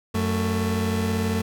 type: tone pair together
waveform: 30% pulse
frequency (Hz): 92.5 / 221.9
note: F#2 / A3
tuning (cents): 0 / +15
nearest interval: octave + minor third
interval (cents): 1515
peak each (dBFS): -22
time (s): 0.14-1.42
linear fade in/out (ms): 10
effects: none